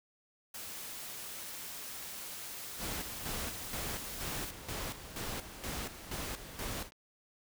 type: noise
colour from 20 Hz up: white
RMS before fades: -44 dBFS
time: 0.54-4.51 s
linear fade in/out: 5 ms
type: noise with tremolo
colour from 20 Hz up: pink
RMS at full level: -39 dBFS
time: 2.78-6.91 s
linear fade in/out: 50 ms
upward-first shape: square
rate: 2.1 Hz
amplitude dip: 65%
type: click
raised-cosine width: 0.2 ms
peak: -38 dBFS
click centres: 6.921 s
effects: none